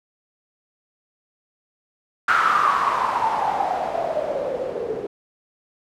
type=noise with low-pass filter sweep; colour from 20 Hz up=blue; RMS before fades=-22 dBFS; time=2.28-5.07 s; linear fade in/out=5 ms; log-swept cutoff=1400 to 420 Hz; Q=8.2; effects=none